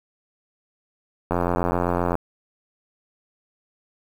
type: click train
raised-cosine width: 1 ms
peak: -8 dBFS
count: 75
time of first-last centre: 1.31-2.154 s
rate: 87.7 Hz
effects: 7-bit